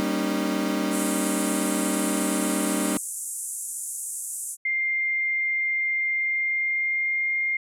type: chord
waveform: 35% pulse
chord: Eb dominant seventh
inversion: first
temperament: equal with one note detuned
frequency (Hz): 196 / 233.1 / 277.2 / 305.6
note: G3 / Bb3 / Db4 / Eb4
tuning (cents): 0 / 0 / 0 / -31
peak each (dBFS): -27 / -29 / -28 / -26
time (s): 0-2.97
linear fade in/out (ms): 0
type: band-pass noise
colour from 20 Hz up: pink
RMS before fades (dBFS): -33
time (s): 0.9-4.57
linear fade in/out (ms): 50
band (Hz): 7400 to 11000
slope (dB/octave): 48
type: tone with pitch glide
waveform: sine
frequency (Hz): 2105 to 2118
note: C7 to C7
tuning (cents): +10 to +21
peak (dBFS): -22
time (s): 4.65-7.57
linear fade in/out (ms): 5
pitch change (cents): +11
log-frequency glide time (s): 6.11-7.32
effects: none